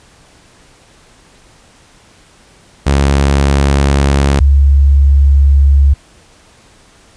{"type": "tone pair in turn", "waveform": ["sawtooth", "sine"], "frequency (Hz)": [69.7, 69.7], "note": ["C#2", "C#2"], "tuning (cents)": [10, 10], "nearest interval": "unison", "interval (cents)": 0, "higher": "neither", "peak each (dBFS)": -4, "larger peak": "neither", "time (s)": [[2.86, 4.4], [4.4, 5.94]], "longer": "neither", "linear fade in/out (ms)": 10, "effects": ["pink hiss -45 dBFS RMS until 7.16 s", "resampled to 22050 Hz"]}